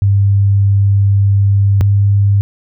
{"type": "tone pair in turn", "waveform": "sine", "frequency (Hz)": [99.6, 100.47], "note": ["G2", "G2"], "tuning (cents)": [28, 43], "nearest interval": "unison", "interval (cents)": 15, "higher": "second", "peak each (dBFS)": -7, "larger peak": "neither", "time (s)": [[0.02, 1.81], [1.81, 2.41]], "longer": "first", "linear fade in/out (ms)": 0, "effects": []}